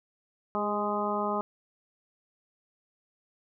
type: harmonic tone with a mistuned harmonic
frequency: 207.7 Hz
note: G#3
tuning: in tune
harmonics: 1 / 2 / 3 / 4 / 5 / 6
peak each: -34 / -34 / -34 / -34 / -34 / -34 dBFS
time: 0.55-1.41 s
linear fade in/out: 0 ms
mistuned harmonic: 2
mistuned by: -24 cents
effects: none